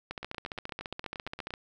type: two click trains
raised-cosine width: 0.3 ms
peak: -20 / -23 dBFS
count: 22 / 12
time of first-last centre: 0.11-1.539 / 0.23-1.506 s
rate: 14.7 / 8.62 Hz
effects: none